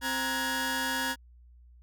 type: tone cluster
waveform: sawtooth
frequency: 262.1 / 938 / 1457 / 1674 Hz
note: C4 / A#5 / F#6 / G#6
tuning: +3 / +11 / -27 / +13 cents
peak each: -32 / -30 / -33 / -29 dBFS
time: 0.01-1.16 s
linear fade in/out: 50 ms
effects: added 60 Hz sine -52 dBFS peak until 1.82 s